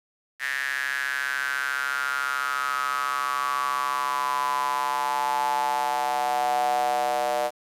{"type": "tone with high-pass filter sweep", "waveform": "square", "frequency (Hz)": 67, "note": "C2", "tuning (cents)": 42, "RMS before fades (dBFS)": -26, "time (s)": [0.39, 7.51], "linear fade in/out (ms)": 50, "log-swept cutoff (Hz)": [1800, 650], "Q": 8, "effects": ["resampled to 32000 Hz", "8-bit"]}